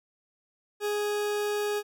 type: tone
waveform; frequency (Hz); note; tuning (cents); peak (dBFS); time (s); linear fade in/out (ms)
40% pulse; 415.3; G#4; 0; -26; 0.8-1.83; 50
effects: none